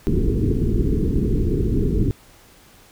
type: low-pass noise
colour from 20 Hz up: pink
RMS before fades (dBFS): -19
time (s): 0.07-2.11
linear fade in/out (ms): 0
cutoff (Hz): 440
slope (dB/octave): 96
effects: pink hiss -50 dBFS RMS until 2.91 s